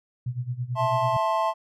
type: tone with tremolo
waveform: sine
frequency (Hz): 123.47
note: B2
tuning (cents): 0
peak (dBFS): -24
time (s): 0.26-1.17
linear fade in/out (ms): 5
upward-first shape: sine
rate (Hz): 9.1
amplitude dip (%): 85
type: chord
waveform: triangle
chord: A minor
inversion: second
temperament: just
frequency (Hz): 660 / 880 / 1056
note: E5 / A5 / C6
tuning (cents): +2 / 0 / +16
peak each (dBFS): -24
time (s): 0.75-1.54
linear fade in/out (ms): 50
effects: none